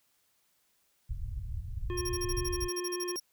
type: low-pass noise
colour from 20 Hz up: pink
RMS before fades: -36 dBFS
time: 1.09-2.69 s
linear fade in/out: 20 ms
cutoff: 120 Hz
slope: 48 dB/octave
type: harmonic tone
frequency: 356.5 Hz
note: F4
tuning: 36 cents sharp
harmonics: 1 / 3 / 5 / 7 / 9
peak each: -34 / -44 / -48 / -51 / -53 dBFS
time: 1.9-3.16 s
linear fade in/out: 0 ms
type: tone bursts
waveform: sawtooth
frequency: 5590 Hz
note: F8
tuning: 1 cent sharp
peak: -31 dBFS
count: 16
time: 1.97-3.2 s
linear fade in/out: 10 ms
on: 45 ms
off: 34 ms
effects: white hiss -72 dBFS RMS until 3.32 s